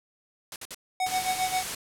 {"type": "noise bursts", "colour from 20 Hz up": "white", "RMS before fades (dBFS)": -37, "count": 3, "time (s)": [0.52, 0.746], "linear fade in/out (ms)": 2, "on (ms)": 40, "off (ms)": 53}
{"type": "tone with tremolo", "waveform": "square", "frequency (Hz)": 744, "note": "F#5", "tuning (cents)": 9, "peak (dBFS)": -24, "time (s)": [1, 1.63], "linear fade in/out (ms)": 2, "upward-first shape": "sine", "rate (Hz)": 7.5, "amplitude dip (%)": 80}
{"type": "noise", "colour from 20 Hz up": "white", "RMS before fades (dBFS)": -32, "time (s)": [1.06, 1.75], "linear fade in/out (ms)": 5}
{"effects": ["low-pass 11000 Hz 12 dB/octave"]}